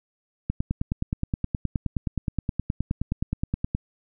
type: click train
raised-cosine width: 5 ms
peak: -12 dBFS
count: 32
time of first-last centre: 0.5-3.749 s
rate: 9.54 Hz
effects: none